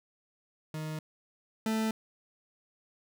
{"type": "tone pair in turn", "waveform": "40% pulse", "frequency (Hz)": [155.56, 220.4], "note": ["D#3", "A3"], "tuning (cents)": [0, 3], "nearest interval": "tritone", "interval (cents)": 603, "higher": "second", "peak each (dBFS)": [-34, -27], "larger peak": "second", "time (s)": [[0.74, 0.99], [1.66, 1.91]], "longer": "neither", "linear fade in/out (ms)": 2, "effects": []}